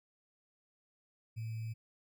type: tone with sample-and-hold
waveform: sine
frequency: 112.1 Hz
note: A2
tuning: 33 cents sharp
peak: -37 dBFS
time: 1.36-1.74 s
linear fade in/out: 20 ms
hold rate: 2450 Hz
effects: none